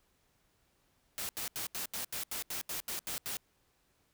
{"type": "noise bursts", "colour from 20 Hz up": "white", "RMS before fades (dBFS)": -38, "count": 12, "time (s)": [1.18, 3.369], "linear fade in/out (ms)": 0, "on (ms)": 110, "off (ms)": 79, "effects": ["pink hiss -73 dBFS RMS until 4.13 s"]}